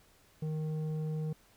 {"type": "tone with low-pass filter", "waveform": "square", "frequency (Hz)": 155.56, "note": "D#3", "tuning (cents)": 0, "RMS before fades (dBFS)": -35, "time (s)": [0.42, 1.33], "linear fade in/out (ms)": 5, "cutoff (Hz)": 390, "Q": 1.1, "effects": ["pink hiss -64 dBFS RMS until 1.56 s"]}